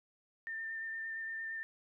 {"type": "tone with vibrato", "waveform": "sine", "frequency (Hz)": 1800, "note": "A6", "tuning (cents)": 39, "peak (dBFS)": -38, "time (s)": [0.47, 1.63], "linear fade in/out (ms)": 0, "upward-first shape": "square", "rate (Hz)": 8.7, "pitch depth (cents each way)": 12, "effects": []}